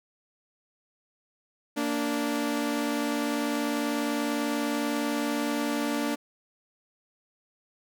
sawtooth tone pair together, 231.6 / 291.8 Hz, A#3 / D4, -11 / -11 cents, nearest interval major third, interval 400 cents, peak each -27 / -24 dBFS, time 1.76-6.16 s, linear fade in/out 20 ms, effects none

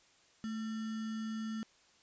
sine tone with sample-and-hold, 220 Hz, A3, in tune, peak -36 dBFS, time 0.44-1.63 s, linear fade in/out 0 ms, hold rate 1575 Hz, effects white hiss -66 dBFS RMS until 2.02 s + resampled to 16000 Hz

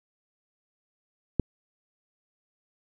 click, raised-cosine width 3 ms, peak -9 dBFS, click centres 1.397 s, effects none

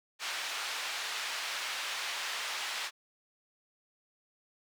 white band-pass noise, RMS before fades -37 dBFS, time 0.19-2.91 s, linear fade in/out 50 ms, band 900 to 3900 Hz, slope 12 dB/octave, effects none

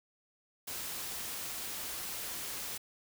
white noise, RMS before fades -40 dBFS, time 0.67-2.78 s, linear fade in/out 10 ms, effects none

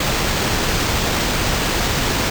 pink noise with sample-and-hold, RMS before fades -19 dBFS, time 0-2.3 s, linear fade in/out 5 ms, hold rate 11025 Hz, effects none

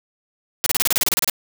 white noise bursts, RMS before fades -18 dBFS, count 13, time 0.64-1.298 s, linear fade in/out 0 ms, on 22 ms, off 31 ms, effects none

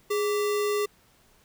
sine tone with sample-and-hold, 415.3 Hz, G#4, in tune, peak -23 dBFS, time 0.1-0.86 s, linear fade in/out 10 ms, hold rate 1575 Hz, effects pink hiss -61 dBFS RMS until 1.44 s

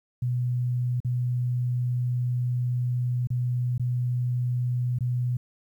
sine tone with dropouts, 123.47 Hz, B2, in tune, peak -23 dBFS, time 0.22-5.37 s, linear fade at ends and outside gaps 5 ms, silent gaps 1.003-1.047 / 3.272-3.303 / 3.78-3.796 / 4.987-5.006 s, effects 10-bit

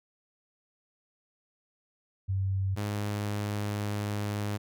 sine / sawtooth tone pair in turn, 96.2 / 103.48 Hz, G2 / G#2, -32 / -6 cents, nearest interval minor second, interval 126 cents, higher second, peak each -26 dBFS, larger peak neither, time 2.28-2.76 / 2.76-4.58 s, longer second, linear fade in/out 20 ms, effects none

